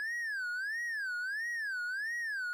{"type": "tone with vibrato", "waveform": "triangle", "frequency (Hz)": 1657, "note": "G#6", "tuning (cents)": -4, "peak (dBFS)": -32, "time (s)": [0, 2.53], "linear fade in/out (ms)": 0, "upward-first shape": "sine", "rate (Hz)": 1.5, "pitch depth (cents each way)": 240, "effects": []}